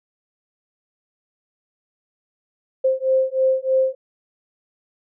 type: beating tone pair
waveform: sine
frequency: 523.3 / 526.5 Hz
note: C5 / C5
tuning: 0 / +11 cents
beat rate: 3.2 Hz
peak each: -19 dBFS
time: 2.84-3.95 s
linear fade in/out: 10 ms
effects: none